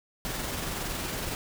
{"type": "noise with amplitude modulation", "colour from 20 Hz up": "pink", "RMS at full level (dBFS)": -32, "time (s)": [0.25, 1.35], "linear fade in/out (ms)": 0, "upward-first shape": "sine", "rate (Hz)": 21.6, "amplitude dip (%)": 30, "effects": []}